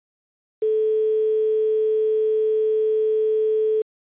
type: tone with quantisation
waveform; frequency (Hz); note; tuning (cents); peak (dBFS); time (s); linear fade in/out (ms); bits
sine; 434.7; A4; -21; -17; 0.62-3.82; 5; 7
effects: resampled to 8000 Hz